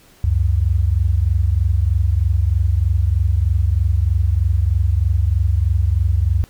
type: tone pair together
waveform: sine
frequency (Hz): 69.3 / 92.5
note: C#2 / F#2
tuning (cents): 0 / 0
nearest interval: perfect fourth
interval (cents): 500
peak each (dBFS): -16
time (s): 0.24-6.44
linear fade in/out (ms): 0
effects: pink hiss -50 dBFS RMS until 6.49 s